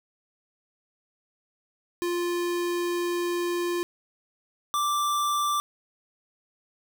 square tone pair in turn, 349.2 / 1174.6 Hz, F4 / D6, 0 / 0 cents, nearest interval octave + major sixth, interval 2100 cents, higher second, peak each -26 / -24 dBFS, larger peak second, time 2.02-3.83 / 4.74-5.6 s, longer first, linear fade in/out 0 ms, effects none

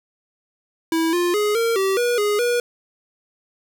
square tone with pitch steps, 326.5 / 351.1 / 417.9 / 460.6 / 386 / 482.5 / 414.9 / 482.1 Hz, E4 / F4 / G#4 / A#4 / G4 / B4 / G#4 / B4, -17 / +9 / +11 / -21 / -27 / -40 / -2 / -42 cents, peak -18 dBFS, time 0.92-2.6 s, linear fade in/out 2 ms, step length 210 ms, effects none

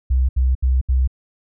sine tone bursts, 64.3 Hz, C2, 30 cents flat, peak -13 dBFS, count 4, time 0.1-1.076 s, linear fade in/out 10 ms, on 190 ms, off 72 ms, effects none

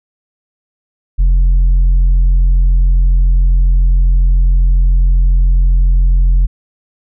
sine tone with tanh clipping, 43.65 Hz, F1, in tune, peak -7 dBFS, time 1.18-6.47 s, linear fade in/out 20 ms, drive 3 dB, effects none

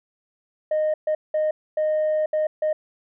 sine tone bursts at uneven times, 617 Hz, D#5, 15 cents flat, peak -17 dBFS, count 6, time 0.71-0.94 / 1.07-1.15 / 1.34-1.51 / 1.77-2.26 / 2.33-2.47 / 2.62-2.73 s, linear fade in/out 5 ms, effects tanh soft clip ceiling -17 dBFS

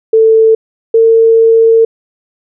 sine tone pair in turn, 444.6 / 452.6 Hz, A4 / A4, +18 / +49 cents, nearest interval unison, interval 31 cents, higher second, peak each -3 dBFS, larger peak neither, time 0.13-0.55 / 0.94-1.85 s, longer second, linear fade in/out 5 ms, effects none

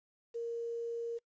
sine tone with quantisation, 466.2 Hz, A#4, in tune, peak -35 dBFS, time 0.34-1.19 s, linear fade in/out 20 ms, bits 10, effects noise-tail reverb RT60 0.1 s tail -25 dB re dry + resampled to 16000 Hz

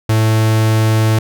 45% pulse tone, 110 Hz, A2, in tune, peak -10 dBFS, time 0.09-1.19 s, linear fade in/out 5 ms, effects none

